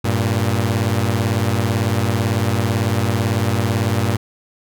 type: beating tone pair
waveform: sawtooth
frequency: 98 / 116 Hz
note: G2 / A#2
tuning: 0 / -8 cents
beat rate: 18 Hz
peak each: -15 dBFS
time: 0.04-4.17 s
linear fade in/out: 10 ms
effects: none